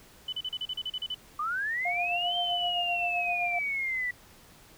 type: tone bursts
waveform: sine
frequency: 3000 Hz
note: F#7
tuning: 23 cents sharp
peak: -30 dBFS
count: 11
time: 0.28-1.146 s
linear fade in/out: 5 ms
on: 46 ms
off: 36 ms
type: linear two-way sweep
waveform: sine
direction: up then down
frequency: 1168 to 3136 to 1948 Hz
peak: -28 dBFS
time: 1.39-4.11 s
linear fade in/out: 5 ms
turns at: 2.36 s
type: tone with tremolo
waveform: sine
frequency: 704 Hz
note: F5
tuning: 14 cents sharp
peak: -28 dBFS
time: 1.85-3.59 s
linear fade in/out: 5 ms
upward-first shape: sine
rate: 7.7 Hz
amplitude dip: 55%
effects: pink hiss -55 dBFS RMS until 4.77 s